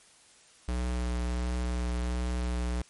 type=tone with vibrato; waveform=square; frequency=60.9 Hz; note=B1; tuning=24 cents flat; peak=-29 dBFS; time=0.68-2.82 s; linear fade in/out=5 ms; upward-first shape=triangle; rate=1.4 Hz; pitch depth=17 cents each way; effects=white hiss -58 dBFS RMS until 2.89 s + MP3 48 kbps